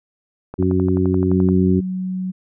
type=click train; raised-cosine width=1 ms; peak=-17 dBFS; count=12; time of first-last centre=0.54-1.488 s; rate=11.6 Hz
type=harmonic tone; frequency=92.5 Hz; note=F#2; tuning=in tune; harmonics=1 / 2 / 3 / 4; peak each=-20 / -20 / -20 / -20 dBFS; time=0.58-1.81 s; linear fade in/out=20 ms
type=tone; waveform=sine; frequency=185.7 Hz; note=F#3; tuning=7 cents sharp; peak=-21 dBFS; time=1.3-2.32 s; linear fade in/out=20 ms
effects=none